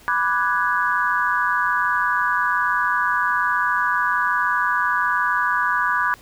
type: chord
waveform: sine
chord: G# half-diminished seventh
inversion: first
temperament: equal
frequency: 987.8 / 1174.7 / 1480 / 1661.2 Hz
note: B5 / D6 / F#6 / G#6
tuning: 0 / 0 / 0 / 0 cents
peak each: -23 dBFS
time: 0.08-6.14 s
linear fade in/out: 0 ms
effects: pink hiss -48 dBFS RMS until 6.21 s